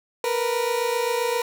30% pulse tone pair together, 463.7 / 491.3 Hz, A#4 / B4, -9 / -9 cents, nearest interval minor second, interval 100 cents, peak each -22 dBFS, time 0.24-1.42 s, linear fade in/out 2 ms, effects none

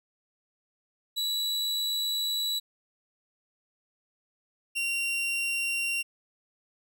40% pulse tone pair in turn, 3929 / 2757 Hz, B7 / F7, -10 / -23 cents, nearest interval tritone, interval 613 cents, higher first, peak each -26 dBFS, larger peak neither, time 1.16-2.6 / 4.75-6.03 s, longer first, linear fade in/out 20 ms, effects none

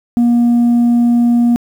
sine tone, 238.2 Hz, A#3, 38 cents sharp, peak -5 dBFS, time 0.17-1.56 s, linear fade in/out 0 ms, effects tanh soft clip ceiling -7 dBFS + 7-bit

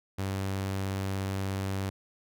sawtooth tone, 96.8 Hz, G2, 21 cents flat, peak -26 dBFS, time 0.18-1.9 s, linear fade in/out 10 ms, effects none

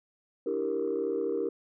sine chord, E half-diminished seventh, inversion third, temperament equal, 293.7 / 329.6 / 392 / 466.2 Hz, D4 / E4 / G4 / Bb4, 0 / 0 / 0 / 0 cents, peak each -36 / -35 / -31 / -30 dBFS, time 0.46-1.49 s, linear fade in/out 5 ms, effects tanh soft clip ceiling -21 dBFS

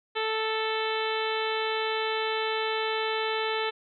harmonic tone, 440.1 Hz, A4, in tune, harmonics 1 / 2 / 3 / 4 / 5 / 6 / 7 / 8 / 9, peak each -30 / -33 / -35 / -36 / -37 / -38 / -38 / -39 / -40 dBFS, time 0.15-3.71 s, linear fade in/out 20 ms, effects none

